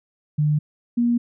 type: tone pair in turn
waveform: sine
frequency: 150 / 238.1 Hz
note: D3 / A#3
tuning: +37 / +37 cents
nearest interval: minor sixth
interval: 800 cents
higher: second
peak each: -16 dBFS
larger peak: neither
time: 0.38-0.59 / 0.97-1.18 s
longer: neither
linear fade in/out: 10 ms
effects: none